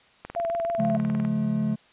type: click train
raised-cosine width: 0.5 ms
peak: -21 dBFS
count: 21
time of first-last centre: 0.25-1.25 s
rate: 20 Hz
type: tone with vibrato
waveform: sine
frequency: 676 Hz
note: E5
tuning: 43 cents sharp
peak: -24 dBFS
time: 0.36-0.97 s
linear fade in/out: 5 ms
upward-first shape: sine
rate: 6.5 Hz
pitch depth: 25 cents each way
type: chord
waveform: triangle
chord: Db augmented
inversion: none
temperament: equal with one note detuned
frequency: 138.59 / 174.61 / 214.7 Hz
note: Db3 / F3 / A3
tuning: 0 / 0 / -42 cents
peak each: -28 / -28 / -22 dBFS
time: 0.78-1.76 s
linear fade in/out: 20 ms
effects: white hiss -57 dBFS RMS until 1.92 s + resampled to 8000 Hz